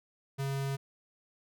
square tone, 137.2 Hz, C#3, 17 cents flat, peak -32 dBFS, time 0.38-0.77 s, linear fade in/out 20 ms, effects none

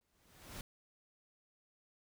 pink noise with exponential growth, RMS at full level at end -45 dBFS, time 0.01-0.61 s, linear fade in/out 2 ms, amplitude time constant 130 ms, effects none

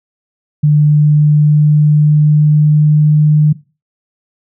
sine tone with pitch glide, 149.2 to 151.37 Hz, D3 to D#3, +28 to -47 cents, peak -5 dBFS, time 0.63-3.53 s, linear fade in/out 10 ms, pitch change +25 cents, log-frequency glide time 0.75-3.26 s, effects noise-tail reverb RT60 0.3 s tail -18 dB re dry

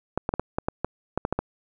clicks, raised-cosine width 1 ms, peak -10 dBFS, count 11, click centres 0.176 / 0.291 / 0.339 / 0.396 / 0.585 / 0.685 / 0.846 / 1.176 / 1.251 / 1.326 / 1.39 s, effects none

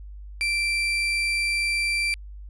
35% pulse tone, 2349 Hz, D7, in tune, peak -20 dBFS, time 0.41-2.14 s, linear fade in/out 0 ms, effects added 50 Hz sine -37 dBFS peak until 2.49 s + resampled to 22050 Hz

